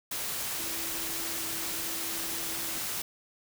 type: tone in noise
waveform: sine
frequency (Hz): 330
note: E4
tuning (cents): +2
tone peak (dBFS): -45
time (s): 0.59-2.78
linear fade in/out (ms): 5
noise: white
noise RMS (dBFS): -34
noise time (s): 0.11-3.02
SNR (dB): -14
effects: none